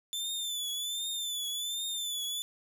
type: tone with vibrato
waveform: sawtooth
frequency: 3520 Hz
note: A7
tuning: in tune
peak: -30 dBFS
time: 0.13-2.42 s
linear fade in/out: 0 ms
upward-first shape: triangle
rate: 1.3 Hz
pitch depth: 80 cents each way
effects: none